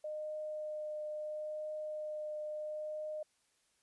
sine tone with vibrato, 610 Hz, D#5, 34 cents flat, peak -38 dBFS, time 0.04-3.23 s, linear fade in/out 5 ms, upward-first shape triangle, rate 0.74 Hz, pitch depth 11 cents each way, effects white hiss -75 dBFS RMS until 3.82 s + resampled to 24000 Hz

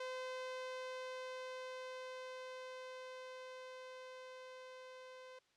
sawtooth tone with level ramp, 513 Hz, C5, 34 cents flat, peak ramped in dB -38 to -49 dBFS, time 0-5.39 s, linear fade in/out 5 ms, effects white hiss -75 dBFS RMS until 5.56 s + low-pass 5000 Hz 12 dB/octave

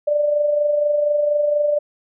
sine tone with amplitude modulation, 590 Hz, D5, 8 cents sharp, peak -13 dBFS, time 0.07-1.79 s, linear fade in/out 10 ms, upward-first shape sine, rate 24.2 Hz, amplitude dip 45%, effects none

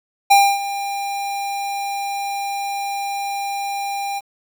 square tone with ADSR envelope, 799 Hz, G5, 33 cents sharp, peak -8 dBFS, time 0.3-4.21 s, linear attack 14 ms, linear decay 270 ms, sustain -15 dB, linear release 32 ms, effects 8-bit

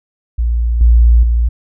sine tone with level steps, 58.2 Hz, A#1, 2 cents flat, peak -11 / -4 / -9 dBFS, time 0.38-1.49 s, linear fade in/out 10 ms, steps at 0.81 / 1.23 s, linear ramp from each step 2 ms, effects none

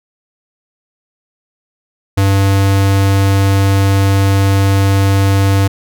square tone, 98 Hz, G2, in tune, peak -9 dBFS, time 2.17-5.68 s, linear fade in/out 10 ms, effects none

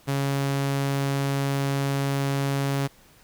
sawtooth tone, 138.59 Hz, C#3, in tune, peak -19 dBFS, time 0.07-2.88 s, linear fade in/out 20 ms, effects pink hiss -55 dBFS RMS until 3.23 s

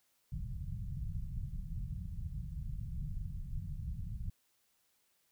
pink low-pass noise, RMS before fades -40 dBFS, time 0.32-4.3 s, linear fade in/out 5 ms, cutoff 170 Hz, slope 48 dB/octave, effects white hiss -75 dBFS RMS until 5.31 s

